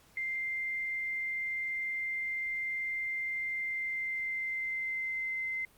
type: tone with pitch glide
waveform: sine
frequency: 2093 to 2071 Hz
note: C7 to C7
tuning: 0 to -18 cents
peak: -32 dBFS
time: 0.17-5.65 s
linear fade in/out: 2 ms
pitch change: -18 cents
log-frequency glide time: 3.49-5.43 s
effects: pink hiss -62 dBFS RMS until 5.77 s + Opus 48 kbps